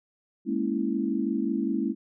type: chord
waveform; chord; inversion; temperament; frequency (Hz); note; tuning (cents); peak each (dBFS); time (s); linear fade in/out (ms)
sine; A# half-diminished seventh; third; equal; 207.7 / 233.1 / 277.2 / 329.6; G#3 / A#3 / C#4 / E4; 0 / 0 / 0 / 0; -30; 0.45-1.95; 50
effects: none